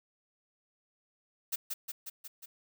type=noise with echo; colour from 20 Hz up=blue; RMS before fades=-33 dBFS; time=1.52-1.56 s; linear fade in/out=10 ms; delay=180 ms; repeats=5; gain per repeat=-3 dB; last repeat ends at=2.46 s; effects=none